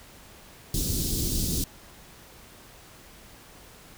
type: band-stop noise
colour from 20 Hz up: pink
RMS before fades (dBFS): -27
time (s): 0.74-1.64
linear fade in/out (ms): 2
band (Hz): 350 to 4200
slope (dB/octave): 24
effects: pink hiss -50 dBFS RMS until 3.97 s